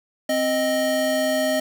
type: tone pair together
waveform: square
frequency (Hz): 261.6 / 622.3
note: C4 / D#5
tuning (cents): 0 / 0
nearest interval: octave + minor third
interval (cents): 1500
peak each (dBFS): -26 / -21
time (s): 0.29-1.6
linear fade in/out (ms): 5
effects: 8-bit